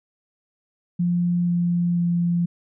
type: tone with pitch steps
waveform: sine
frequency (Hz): 174.9 / 173.79 / 172.69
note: F3 / F3 / F3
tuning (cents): +3 / -8 / -19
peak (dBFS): -18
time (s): 0.99-2.46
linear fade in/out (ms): 10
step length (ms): 490
effects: none